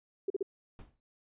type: tone bursts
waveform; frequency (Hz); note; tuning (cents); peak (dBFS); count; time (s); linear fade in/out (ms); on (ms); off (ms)
sine; 392; G4; 0; -28; 3; 0.28-0.428; 5; 22; 41
type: noise with exponential decay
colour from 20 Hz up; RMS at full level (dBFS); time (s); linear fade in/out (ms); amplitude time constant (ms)
brown; -44; 0.79-1; 0; 44
effects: resampled to 8000 Hz